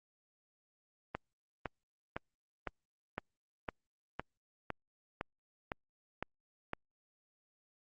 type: click train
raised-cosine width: 0.5 ms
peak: -21 dBFS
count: 12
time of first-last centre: 1.15-6.734 s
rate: 1.97 Hz
effects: Opus 32 kbps